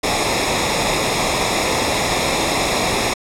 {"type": "noise with comb filter", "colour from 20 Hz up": "pink", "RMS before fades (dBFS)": -18, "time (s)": [0.03, 3.14], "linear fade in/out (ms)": 10, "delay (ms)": 0.66, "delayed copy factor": -0.7, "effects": ["low-pass 8000 Hz 12 dB/octave"]}